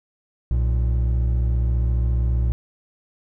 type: tone pair together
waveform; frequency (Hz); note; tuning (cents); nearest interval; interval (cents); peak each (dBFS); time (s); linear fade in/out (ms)
triangle; 61.74 / 116.55; B1 / A#2; 0 / 0; major seventh; 1100; -16 / -23; 0.51-2.52; 0
effects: none